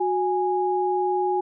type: tone pair together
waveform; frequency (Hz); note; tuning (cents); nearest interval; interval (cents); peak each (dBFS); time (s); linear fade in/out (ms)
sine; 366.8 / 827.7; F#4 / G#5; -15 / -6; octave + major second; 1409; -23; 0-1.41; 10
effects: none